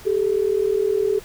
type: tone pair together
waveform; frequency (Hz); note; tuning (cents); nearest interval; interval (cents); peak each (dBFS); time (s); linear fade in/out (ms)
sine; 389.8 / 429.6; G4 / A4; -10 / -41; major second; 169; -20; 0.05-1.2; 20
effects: pink hiss -43 dBFS RMS until 1.24 s